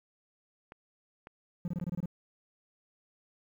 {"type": "clicks", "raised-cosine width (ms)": 0.5, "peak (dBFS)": -31, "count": 3, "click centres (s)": [0.721, 1.271, 1.799]}
{"type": "tone bursts", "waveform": "triangle", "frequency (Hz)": 174.61, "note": "F3", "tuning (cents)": 0, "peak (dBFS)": -29, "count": 8, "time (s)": [1.65, 2.058], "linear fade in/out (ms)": 2, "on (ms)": 30, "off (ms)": 24}
{"effects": ["11-bit"]}